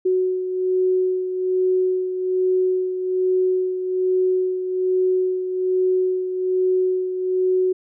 sine beating tone pair, 370 / 371.2 Hz, F#4 / F#4, 0 / +6 cents, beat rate 1.2 Hz, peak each -18 / -26 dBFS, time 0.05-7.73 s, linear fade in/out 10 ms, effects none

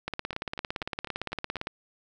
two click trains, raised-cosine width 0.3 ms, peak -15 / -23 dBFS, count 29 / 6, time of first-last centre 0.08-1.671 / 0.33-1.568 s, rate 17.6 / 4.04 Hz, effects none

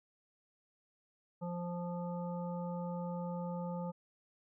harmonic tone, 175 Hz, F3, 4 cents sharp, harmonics 1 / 3 / 5 / 7, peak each -38 / -43 / -46 / -53 dBFS, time 1.41-3.92 s, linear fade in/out 20 ms, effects none

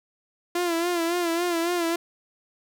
sawtooth tone with vibrato, 342.7 Hz, F4, 33 cents flat, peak -19 dBFS, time 0.55-1.96 s, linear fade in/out 5 ms, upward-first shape sine, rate 3.6 Hz, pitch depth 63 cents each way, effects none

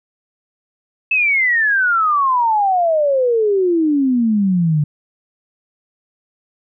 sine exponential sweep, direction down, 2637 to 144.5 Hz, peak -12 dBFS, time 1.11-4.84 s, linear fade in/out 5 ms, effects none

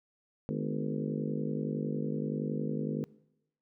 harmonic tone with a mistuned harmonic, 50.8 Hz, G#1, 38 cents flat, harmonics 3 / 4 / 5 / 6 / 7 / 8 / 9 / 10, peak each -36 / -36 / -38 / -41 / -44 / -44 / -40 / -45 dBFS, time 0.49-3.04 s, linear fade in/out 0 ms, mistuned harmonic 4, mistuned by +87 cents, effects noise-tail reverb RT60 0.9 s tail -22 dB re dry

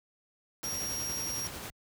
pink noise with tremolo, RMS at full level -40 dBFS, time 0.63-1.7 s, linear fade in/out 0 ms, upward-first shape sine, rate 11 Hz, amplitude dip 30%
sawtooth tone, 5630 Hz, F8, 13 cents sharp, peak -31 dBFS, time 0.64-1.47 s, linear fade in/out 0 ms
effects high-pass 60 Hz 12 dB/octave

